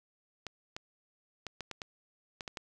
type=clicks; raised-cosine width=0.2 ms; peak=-22 dBFS; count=9; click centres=0.467 / 0.765 / 1.467 / 1.607 / 1.713 / 1.818 / 2.408 / 2.478 / 2.572 s; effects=none